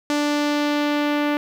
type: tone with low-pass filter sweep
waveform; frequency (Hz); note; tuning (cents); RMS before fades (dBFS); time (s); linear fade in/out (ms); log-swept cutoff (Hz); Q
sawtooth; 293.7; D4; 0; -21; 0.1-1.37; 0; 6700 to 2600; 1.1
effects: 8-bit